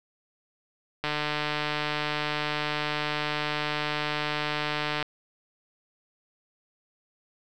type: click train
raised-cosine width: 0.3 ms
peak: -12 dBFS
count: 599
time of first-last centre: 1.04-5.027 s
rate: 150 Hz
effects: none